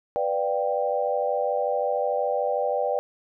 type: chord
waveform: sine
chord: G dominant seventh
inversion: first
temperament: equal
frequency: 493.9 / 587.3 / 698.5 / 784 Hz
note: B4 / D5 / F5 / G5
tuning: 0 / 0 / 0 / 0 cents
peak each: -27 / -26 / -32 / -28 dBFS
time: 0.16-2.99 s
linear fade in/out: 0 ms
effects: none